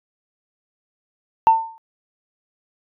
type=tone with exponential decay; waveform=sine; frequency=899 Hz; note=A5; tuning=37 cents sharp; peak=-5 dBFS; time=1.47-1.78 s; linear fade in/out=0 ms; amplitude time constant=66 ms; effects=tanh soft clip ceiling -4 dBFS